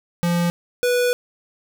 square tone pair in turn, 172.8 / 490.9 Hz, F3 / B4, -18 / -10 cents, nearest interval octave + tritone, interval 1808 cents, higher second, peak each -18 / -17 dBFS, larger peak second, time 0.23-0.5 / 0.83-1.13 s, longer second, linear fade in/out 0 ms, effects none

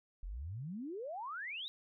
sine exponential sweep, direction up, 39.4 to 3886 Hz, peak -40 dBFS, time 0.23-1.68 s, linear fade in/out 0 ms, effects none

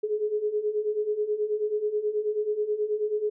sine beating tone pair, 416.2 / 425.5 Hz, G#4 / G#4, +4 / +42 cents, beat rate 9.3 Hz, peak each -30 / -26 dBFS, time 0.03-3.3 s, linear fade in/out 10 ms, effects none

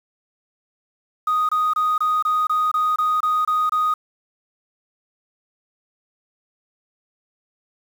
sine tone bursts, 1244.5 Hz, D#6, in tune, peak -15 dBFS, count 11, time 1.27-3.94 s, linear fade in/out 5 ms, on 220 ms, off 25 ms, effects tanh soft clip ceiling -14 dBFS + 7-bit

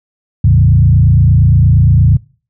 sine tone with frequency modulation, 110 Hz, A2, in tune, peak -4 dBFS, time 0.44-2.17 s, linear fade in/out 5 ms, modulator 28.6 Hz, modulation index 1.4, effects noise-tail reverb RT60 0.4 s tail -24 dB re dry

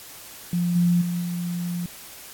sine tone with level steps, 174.61 Hz, F3, in tune, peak -20 / -16 / -23 / -25 dBFS, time 0.53-1.86 s, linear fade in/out 2 ms, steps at 0.75 / 1.01 / 1.21 s, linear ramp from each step 10 ms, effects white hiss -42 dBFS RMS until 2.33 s + AAC 64 kbps

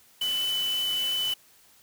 sine tone in noise, 2999 Hz, F#7, 23 cents sharp, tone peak -25 dBFS, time 0.21-1.34 s, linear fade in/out 5 ms, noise white, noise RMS -38 dBFS, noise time 0.21-1.34 s, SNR +10 dB, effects white hiss -58 dBFS RMS until 1.82 s

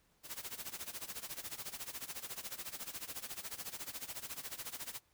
white noise with tremolo, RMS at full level -42 dBFS, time 0.23-5.01 s, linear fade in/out 50 ms, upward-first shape sine, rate 14 Hz, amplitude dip 85%, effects pink hiss -73 dBFS RMS until 5.13 s

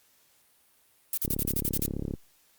violet noise bursts, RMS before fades -28 dBFS, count 9, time 1.13-1.862 s, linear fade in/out 2 ms, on 44 ms, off 42 ms
click train, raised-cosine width 3 ms, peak -19 dBFS, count 32, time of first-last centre 1.25-2.138 s, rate 34.9 Hz
effects white hiss -64 dBFS RMS until 2.58 s + Opus 48 kbps

